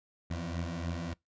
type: beating tone pair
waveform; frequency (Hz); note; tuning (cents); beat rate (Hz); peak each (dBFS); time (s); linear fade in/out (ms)
20% pulse; 82.41 / 85.81; E2 / F2; 0 / -30; 3.4; -34 / -31; 0.3-1.14; 10
effects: noise-tail reverb RT60 0.2 s tail -26 dB re dry + resampled to 16000 Hz